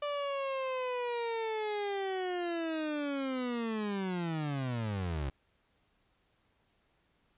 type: linear sweep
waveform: 30% pulse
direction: down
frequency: 587.3 to 65.41 Hz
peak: -30 dBFS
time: 0.02-5.3 s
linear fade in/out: 5 ms
effects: pink hiss -73 dBFS RMS until 7.37 s + resampled to 8000 Hz